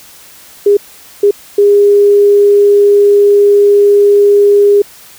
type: tone bursts at uneven times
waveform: sine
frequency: 407.2 Hz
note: G#4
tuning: 34 cents flat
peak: -3 dBFS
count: 3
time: 0.66-0.77 / 1.23-1.31 / 1.58-4.82 s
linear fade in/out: 5 ms
effects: white hiss -37 dBFS RMS until 5.18 s